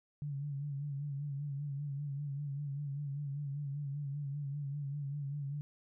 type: tone with vibrato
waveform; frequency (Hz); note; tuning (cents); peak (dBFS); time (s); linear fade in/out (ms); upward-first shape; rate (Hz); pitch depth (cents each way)
sine; 142.4; C#3; +47; -36; 0.22-5.61; 0; sine; 5.1; 60
effects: none